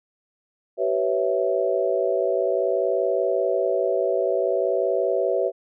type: chord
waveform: sine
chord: C# half-diminished seventh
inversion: second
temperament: equal with one note detuned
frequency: 382.8 / 493.9 / 554.4 / 659.3 Hz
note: G4 / B4 / C#5 / E5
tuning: -41 / 0 / 0 / 0 cents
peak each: -25 dBFS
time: 0.77-5.52 s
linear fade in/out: 50 ms
effects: none